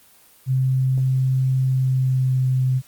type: tone with pitch glide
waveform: sine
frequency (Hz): 130.81 to 129.38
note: C3 to C3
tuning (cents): 0 to -19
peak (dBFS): -16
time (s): 0.46-2.82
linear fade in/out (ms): 50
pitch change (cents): -19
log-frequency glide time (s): 1.63-2.49
effects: white hiss -52 dBFS RMS until 2.87 s + Opus 24 kbps